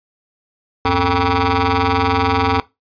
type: ring-modulated tone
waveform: 15% pulse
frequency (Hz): 173.4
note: F3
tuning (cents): -12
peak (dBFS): -4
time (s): 0.85-2.6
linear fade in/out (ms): 2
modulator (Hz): 617
effects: noise-tail reverb RT60 0.2 s tail -18 dB re dry + resampled to 11025 Hz